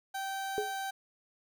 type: tone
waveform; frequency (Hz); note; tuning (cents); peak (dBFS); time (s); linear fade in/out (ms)
30% pulse; 777; G5; -16; -32; 0.14-0.91; 10
type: tone with exponential decay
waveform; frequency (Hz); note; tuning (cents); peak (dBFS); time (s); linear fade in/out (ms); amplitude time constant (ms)
sine; 418.9; G#4; +15; -26; 0.58-0.76; 0; 38
effects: none